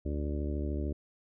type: harmonic tone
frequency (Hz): 73.42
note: D2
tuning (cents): 0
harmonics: 1 / 2 / 3 / 4 / 5 / 6 / 7 / 8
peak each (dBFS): -32 / -43 / -41 / -39 / -41 / -47 / -53 / -46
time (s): 0.05-0.93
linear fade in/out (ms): 10
effects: none